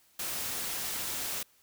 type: noise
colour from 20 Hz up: white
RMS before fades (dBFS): -35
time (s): 0.19-1.43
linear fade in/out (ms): 5
effects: white hiss -65 dBFS RMS until 1.62 s